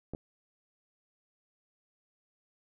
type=clicks; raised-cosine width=2 ms; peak=-26 dBFS; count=2; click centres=0.136 / 0.149 s; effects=none